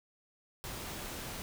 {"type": "noise", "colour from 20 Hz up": "pink", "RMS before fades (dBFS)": -42, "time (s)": [0.64, 1.42], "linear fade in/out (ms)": 0, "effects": []}